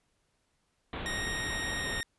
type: low-pass noise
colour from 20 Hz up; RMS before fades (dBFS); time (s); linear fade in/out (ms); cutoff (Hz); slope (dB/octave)
pink; -38; 0.93-2.01; 2; 3900; 96
type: tone with pitch glide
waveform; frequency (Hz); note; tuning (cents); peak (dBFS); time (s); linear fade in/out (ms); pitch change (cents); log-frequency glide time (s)
sawtooth; 1864.7 to 1850.8; A#6 to A#6; 0 to -13; -30; 1.06-2.03; 0; -13; 1.76-1.91
effects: pink hiss -75 dBFS RMS until 2.18 s + resampled to 24000 Hz